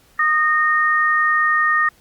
sine tone pair together, 1233 / 1845 Hz, D#6 / A#6, -16 / -18 cents, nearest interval perfect fifth, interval 698 cents, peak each -17 / -16 dBFS, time 0.19-1.89 s, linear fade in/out 5 ms, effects pink hiss -54 dBFS RMS until 2 s + Opus 48 kbps

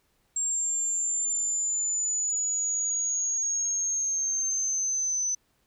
sine linear sweep, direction down, 7459 to 6050 Hz, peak -25 dBFS, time 0.36-5.35 s, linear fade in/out 5 ms, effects pink hiss -70 dBFS RMS until 5.66 s

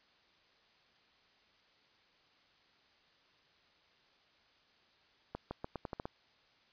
accelerating click train, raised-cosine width 1 ms, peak -25 dBFS, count 8, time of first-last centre 5.35-6.055 s, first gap 160 ms, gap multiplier 0.84, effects white hiss -68 dBFS RMS until 6.72 s + resampled to 11025 Hz

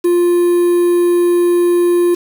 triangle tone with quantisation, 350 Hz, F4, 4 cents sharp, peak -7 dBFS, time 0.04-2.15 s, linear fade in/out 10 ms, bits 5, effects none

